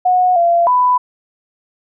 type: tone with pitch steps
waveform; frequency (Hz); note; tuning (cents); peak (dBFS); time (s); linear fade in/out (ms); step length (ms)
sine; 730 / 686 / 995; F#5 / F5 / B5; -24 / -31 / +13; -9; 0.05-0.98; 10; 310
effects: none